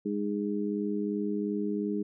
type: harmonic tone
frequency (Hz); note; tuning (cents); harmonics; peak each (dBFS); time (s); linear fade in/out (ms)
102.8; G#2; -17; 2 / 3 / 4; -31 / -33 / -34; 0.05-2.03; 10
effects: none